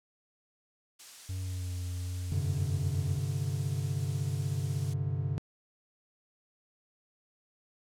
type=noise; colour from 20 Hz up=blue; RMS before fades=-44 dBFS; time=0.99-4.94 s; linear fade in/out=10 ms
type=tone with pitch glide; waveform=triangle; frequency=93.1 to 89.82 Hz; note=F#2 to F2; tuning=+11 to +49 cents; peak=-31 dBFS; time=1.29-3.19 s; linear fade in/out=5 ms; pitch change=-62 cents; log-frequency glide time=1.42-1.72 s
type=chord; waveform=triangle; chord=G suspended fourth; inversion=none; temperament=just; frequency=98 / 130.67 / 147 Hz; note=G2 / C3 / D3; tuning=0 / -2 / +2 cents; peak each=-32 dBFS; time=2.32-5.38 s; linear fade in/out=0 ms
effects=low-pass 8000 Hz 12 dB/octave